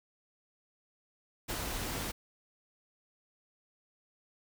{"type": "noise with ADSR envelope", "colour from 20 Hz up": "pink", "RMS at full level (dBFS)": -35, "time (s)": [1.48, 2.12], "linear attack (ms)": 20, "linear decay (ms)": 49, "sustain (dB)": -2, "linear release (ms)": 13, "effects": []}